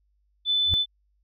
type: tone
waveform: sine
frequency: 3507 Hz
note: A7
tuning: 6 cents flat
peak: -20 dBFS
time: 0.45-0.86 s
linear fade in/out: 50 ms
type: tone with exponential growth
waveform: sine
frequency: 86.1 Hz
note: F2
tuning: 24 cents flat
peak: -20 dBFS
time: 0.64-0.74 s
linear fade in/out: 0 ms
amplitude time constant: 20 ms
effects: added 50 Hz sine -65 dBFS peak until 1.23 s